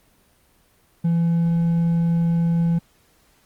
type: tone with hard clipping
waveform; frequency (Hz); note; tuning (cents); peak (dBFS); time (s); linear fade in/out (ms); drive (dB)
triangle; 168.3; E3; +36; -17; 1.04-2.79; 10; 5
effects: pink hiss -59 dBFS RMS until 3.45 s + Opus 24 kbps